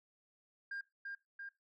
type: tone with echo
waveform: sine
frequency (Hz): 1605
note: G6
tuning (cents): +40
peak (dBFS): -38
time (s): 0.71-0.81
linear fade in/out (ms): 5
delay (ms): 340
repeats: 2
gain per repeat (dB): -3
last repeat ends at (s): 1.49
effects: noise-tail reverb RT60 0.2 s tail -18 dB re dry + tanh soft clip ceiling -38 dBFS